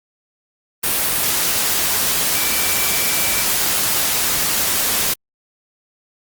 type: tone in noise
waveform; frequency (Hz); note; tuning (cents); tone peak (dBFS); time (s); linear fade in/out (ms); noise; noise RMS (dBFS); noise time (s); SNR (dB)
sine; 2324; D7; -19; -27; 2.34-3.43; 10; white; -18; 0.83-5.14; -12
effects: Opus 32 kbps